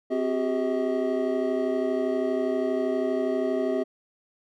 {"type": "tone cluster", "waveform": "triangle", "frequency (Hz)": [260.8, 373.6, 406.1, 639], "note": ["C4", "F#4", "G#4", "D#5"], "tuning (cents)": [-5, 17, -39, 46], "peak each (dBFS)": -27, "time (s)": [0.1, 3.84], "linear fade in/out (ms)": 20, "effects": []}